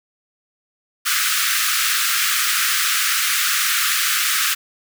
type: high-pass noise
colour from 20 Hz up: pink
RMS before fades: -19 dBFS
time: 1.05-4.55 s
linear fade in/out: 20 ms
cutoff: 1200 Hz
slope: 96 dB/octave
effects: none